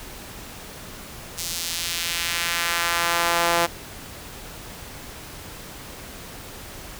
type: tone with high-pass filter sweep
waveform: sawtooth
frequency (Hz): 170.6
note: F3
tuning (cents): -40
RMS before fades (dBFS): -24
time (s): 1.37-3.67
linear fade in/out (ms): 20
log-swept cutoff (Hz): 5500 to 620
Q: 1
effects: pink hiss -39 dBFS RMS until 6.99 s